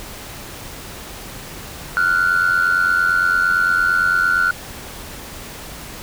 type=tone pair together; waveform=sine; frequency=1392.2 / 1481 Hz; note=F6 / F#6; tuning=-6 / +1 cents; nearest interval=minor second; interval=107 cents; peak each=-15 dBFS; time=1.97-4.51 s; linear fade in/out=0 ms; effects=tanh soft clip ceiling -9 dBFS + pink hiss -34 dBFS RMS until 6.02 s